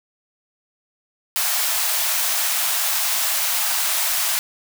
white high-pass noise, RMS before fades -21 dBFS, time 1.36-4.39 s, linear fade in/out 0 ms, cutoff 610 Hz, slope 96 dB/octave, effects none

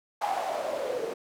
white noise with band-pass filter sweep, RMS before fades -31 dBFS, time 0.21-1.14 s, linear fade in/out 10 ms, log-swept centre 830 to 440 Hz, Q 8.9, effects none

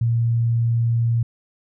sine tone, 116.54 Hz, A#2, in tune, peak -16 dBFS, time 0.01-1.23 s, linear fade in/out 5 ms, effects none

